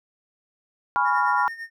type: chord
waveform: sine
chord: C# dominant seventh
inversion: second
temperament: equal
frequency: 830.6 / 987.8 / 1108.7 / 1396.9 Hz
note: G#5 / B5 / C#6 / E#6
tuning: 0 / 0 / 0 / 0 cents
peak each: -25 / -22 / -27 / -24 dBFS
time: 0.96-1.48 s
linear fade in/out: 0 ms
type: tone with tremolo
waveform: triangle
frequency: 1830 Hz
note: A#6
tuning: 32 cents flat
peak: -29 dBFS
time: 1.04-1.7 s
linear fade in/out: 50 ms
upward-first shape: sine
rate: 9 Hz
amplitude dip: 70%
effects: none